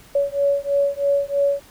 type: beating tone pair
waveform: sine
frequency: 562 / 565.1 Hz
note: C#5 / C#5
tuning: +24 / +33 cents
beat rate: 3.1 Hz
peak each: -20 dBFS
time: 0.15-1.6 s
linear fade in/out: 5 ms
effects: pink hiss -48 dBFS RMS until 1.7 s